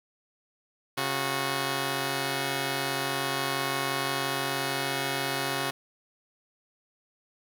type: tone pair together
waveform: 5% pulse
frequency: 137 / 365.2 Hz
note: C#3 / F#4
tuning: -20 / -23 cents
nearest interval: octave + perfect fourth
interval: 1697 cents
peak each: -19 dBFS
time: 0.97-5.71 s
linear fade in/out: 10 ms
effects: none